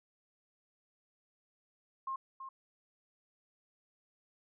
sine tone with echo, 1067 Hz, C6, 34 cents sharp, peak -35 dBFS, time 2.07-2.16 s, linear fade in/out 5 ms, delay 330 ms, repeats 1, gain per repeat -8 dB, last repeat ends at 2.49 s, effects none

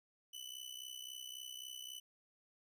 sawtooth tone with amplitude modulation, 2995 Hz, F#7, 20 cents sharp, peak -40 dBFS, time 0.33-2 s, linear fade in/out 10 ms, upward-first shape sine, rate 63.7 Hz, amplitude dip 80%, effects none

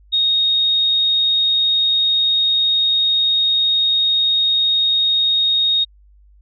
sine tone, 3729 Hz, A#7, in tune, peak -13 dBFS, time 0.12-5.85 s, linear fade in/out 20 ms, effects added 50 Hz sine -46 dBFS peak until 6.41 s

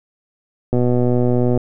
click train, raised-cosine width 2 ms, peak -5 dBFS, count 105, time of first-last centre 0.73-1.576 s, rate 123 Hz, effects none

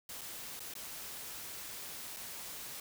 white noise with dropouts, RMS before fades -45 dBFS, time 0.09-2.8 s, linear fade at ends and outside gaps 2 ms, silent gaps 0.211-0.215 / 0.594-0.603 / 0.739-0.752 / 2.164-2.168 s, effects none

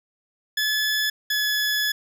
20% pulse tone pair in turn, 1719 / 1706.1 Hz, A6 / G#6, -41 / +46 cents, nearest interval unison, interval 13 cents, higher first, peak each -16 dBFS, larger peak neither, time 0.57-1.1 / 1.3-1.92 s, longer second, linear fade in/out 5 ms, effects none

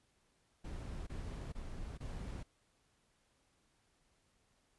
brown noise bursts, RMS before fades -44 dBFS, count 4, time 0.64-2.432 s, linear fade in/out 10 ms, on 430 ms, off 24 ms, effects pink hiss -75 dBFS RMS until 4.78 s + resampled to 24000 Hz

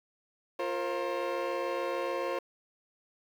30% pulse chord, F suspended fourth, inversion none, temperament equal with one note detuned, 349.2 / 466.2 / 533 Hz, F4 / Bb4 / C5, 0 / 0 / +32 cents, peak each -34 / -35 / -30 dBFS, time 0.59-2.39 s, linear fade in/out 5 ms, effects low-pass 3000 Hz 12 dB/octave + 9-bit

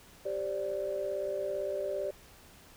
sine chord, G suspended fourth, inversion none, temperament equal with one note detuned, 392 / 529.6 / 587.3 Hz, G4 / C5 / D5, 0 / +21 / 0 cents, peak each -36 / -38 / -33 dBFS, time 0.25-2.11 s, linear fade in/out 10 ms, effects tanh soft clip ceiling -23 dBFS + pink hiss -56 dBFS RMS until 2.76 s

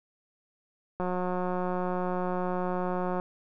click train, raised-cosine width 1 ms, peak -18 dBFS, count 399, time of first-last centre 1-3.199 s, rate 181 Hz, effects none

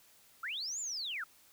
sine linear two-way sweep, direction up then down, 1239 to 7300 to 1239 Hz, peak -36 dBFS, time 0.43-1.24 s, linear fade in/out 5 ms, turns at 0.8 s, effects white hiss -63 dBFS RMS until 1.52 s

